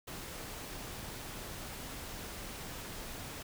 pink noise, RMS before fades -44 dBFS, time 0.07-3.43 s, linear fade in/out 10 ms, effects none

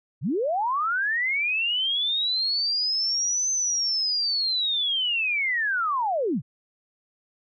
sine linear two-way sweep, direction up then down, 99.1 to 6210 to 99.1 Hz, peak -22 dBFS, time 0.21-6.42 s, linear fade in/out 50 ms, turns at 3.51 s, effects none

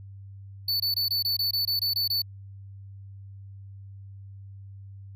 square tone bursts, 4484 Hz, C#8, 19 cents sharp, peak -24 dBFS, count 11, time 0.68-2.22 s, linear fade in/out 5 ms, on 120 ms, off 22 ms, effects added 98 Hz sine -41 dBFS peak until 5.15 s

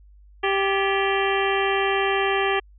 harmonic tone with a mistuned harmonic, 392 Hz, G4, in tune, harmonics 1 / 2 / 3 / 4 / 5 / 6 / 7 / 8, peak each -23 / -26 / -28 / -29 / -30 / -31 / -31 / -32 dBFS, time 0.43-2.6 s, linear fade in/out 10 ms, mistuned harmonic 4, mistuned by +150 cents, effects added 50 Hz sine -47 dBFS peak until 2.78 s

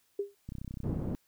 sine tone with exponential decay, 402.2 Hz, G4, 44 cents sharp, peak -26 dBFS, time 0.19-0.35 s, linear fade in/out 5 ms, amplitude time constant 33 ms
click train, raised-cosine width 5 ms, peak -28 dBFS, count 22, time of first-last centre 0.49-1.148 s, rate 31.9 Hz
pink band-pass noise, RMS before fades -35 dBFS, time 0.84-1.15 s, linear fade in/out 0 ms, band 100 to 300 Hz, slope 12 dB/octave
effects white hiss -71 dBFS RMS until 1.27 s

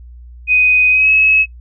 sine tone with pitch glide, 2500 to 2573 Hz, D#7 to E7, +8 to -43 cents, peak -8 dBFS, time 0.47-1.46 s, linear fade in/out 50 ms, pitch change +49 cents, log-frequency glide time 0.9-1.1 s, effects noise-tail reverb RT60 0.1 s tail -21 dB re dry + added 60 Hz sine -33 dBFS peak until 1.6 s

